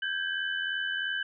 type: tone cluster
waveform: sine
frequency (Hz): 1568 / 1651 / 3000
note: G6 / G#6 / F#7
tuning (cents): 0 / -11 / +23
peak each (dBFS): -31 / -36 / -35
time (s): 0.02-1.23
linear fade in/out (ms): 5
effects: none